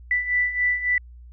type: beating tone pair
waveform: sine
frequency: 1975.5 / 1979.1 Hz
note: B6 / B6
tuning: 0 / +3 cents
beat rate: 3.6 Hz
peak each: -26 / -21 dBFS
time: 0.11-0.98 s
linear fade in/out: 2 ms
effects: added 60 Hz sine -41 dBFS peak until 1.32 s

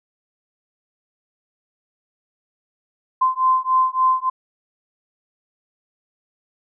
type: beating tone pair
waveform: sine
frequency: 1034 / 1037.5 Hz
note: C6 / C6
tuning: -21 / -15 cents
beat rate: 3.5 Hz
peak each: -18 dBFS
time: 3.21-4.3 s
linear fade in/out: 10 ms
effects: none

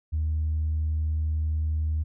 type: tone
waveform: sine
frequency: 77.78 Hz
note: D#2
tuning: in tune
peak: -22 dBFS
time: 0.12-2.04 s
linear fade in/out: 20 ms
effects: tanh soft clip ceiling -20 dBFS

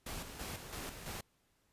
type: noise with tremolo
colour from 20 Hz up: pink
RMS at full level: -43 dBFS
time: 0.06-1.21 s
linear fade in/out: 5 ms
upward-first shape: square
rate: 3 Hz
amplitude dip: 50%
effects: pink hiss -75 dBFS RMS until 1.72 s + resampled to 32000 Hz

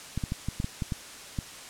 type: clicks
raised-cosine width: 5 ms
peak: -17 dBFS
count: 9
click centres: 0.176 / 0.238 / 0.321 / 0.486 / 0.601 / 0.644 / 0.822 / 0.922 / 1.388 s
effects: white hiss -44 dBFS RMS until 1.69 s + low-pass 9000 Hz 12 dB/octave

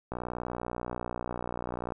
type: click train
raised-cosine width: 1 ms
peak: -20 dBFS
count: 110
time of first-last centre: 0.12-1.922 s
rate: 60.5 Hz
effects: none

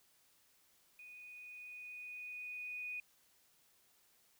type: tone with level ramp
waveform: sine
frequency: 2477 Hz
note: D#7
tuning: 8 cents flat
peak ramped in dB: -52 to -40 dBFS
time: 0.99-3 s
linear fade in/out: 2 ms
effects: white hiss -71 dBFS RMS until 4.39 s

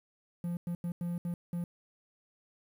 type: tone bursts at uneven times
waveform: triangle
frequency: 173.2 Hz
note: F3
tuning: 14 cents flat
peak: -30 dBFS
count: 6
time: 0.44-0.57 / 0.67-0.75 / 0.84-0.92 / 1.01-1.18 / 1.25-1.34 / 1.53-1.64 s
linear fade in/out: 2 ms
effects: 10-bit

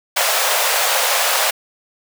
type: high-pass noise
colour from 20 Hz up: pink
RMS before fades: -17 dBFS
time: 0.16-1.51 s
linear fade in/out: 10 ms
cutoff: 510 Hz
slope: 48 dB/octave
effects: none

